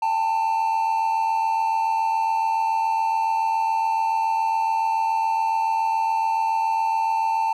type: tone pair together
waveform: triangle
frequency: 804.9 / 892 Hz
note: G5 / A5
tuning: +46 / +23 cents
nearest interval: major second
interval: 177 cents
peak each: -26 / -18 dBFS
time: 0.02-7.53 s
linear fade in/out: 5 ms
effects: none